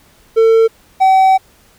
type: tone pair in turn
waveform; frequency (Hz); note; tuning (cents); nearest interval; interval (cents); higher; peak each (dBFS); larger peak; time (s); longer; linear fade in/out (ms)
triangle; 450.2 / 762.6; A4 / G5; +40 / -48; major sixth; 912; second; -4; neither; 0.36-0.68 / 1-1.38; second; 20
effects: pink hiss -49 dBFS RMS until 1.78 s